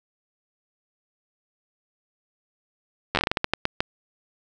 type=slowing click train; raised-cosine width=0.3 ms; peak=-5 dBFS; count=13; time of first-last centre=3.15-3.805 s; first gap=10 ms; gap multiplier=1.28; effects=none